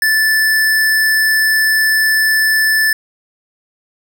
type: tone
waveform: square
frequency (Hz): 1752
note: A6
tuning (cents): -8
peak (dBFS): -11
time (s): 0.02-2.93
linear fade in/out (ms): 2
effects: none